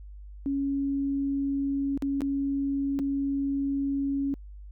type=tone with dropouts; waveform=sine; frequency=277.2 Hz; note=C#4; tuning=in tune; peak=-25 dBFS; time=0.46-4.34 s; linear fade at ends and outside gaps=0 ms; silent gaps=1.975-2.023 / 2.207-2.218 / 2.99-2.996 s; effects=added 50 Hz sine -41 dBFS peak until 4.71 s